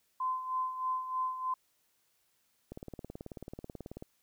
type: tone with tremolo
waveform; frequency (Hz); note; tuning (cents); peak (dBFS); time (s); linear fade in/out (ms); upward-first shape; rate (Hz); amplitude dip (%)
sine; 1029; C6; -29; -29; 0.2-1.54; 5; sine; 3.2; 65
type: click train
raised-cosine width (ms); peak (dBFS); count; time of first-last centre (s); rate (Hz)
2; -29; 25; 2.72-4.024; 18.4
effects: white hiss -74 dBFS RMS until 4.22 s